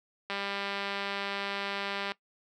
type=click train; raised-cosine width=0.3 ms; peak=-18 dBFS; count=363; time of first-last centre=0.3-2.119 s; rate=199 Hz; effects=noise-tail reverb RT60 0.1 s tail -20 dB re dry + high-pass 200 Hz 12 dB/octave